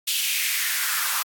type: noise with high-pass filter sweep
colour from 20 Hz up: white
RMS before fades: -24 dBFS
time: 0.07-1.23 s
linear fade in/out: 10 ms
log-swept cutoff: 3100 to 1100 Hz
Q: 2.8
effects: AAC 64 kbps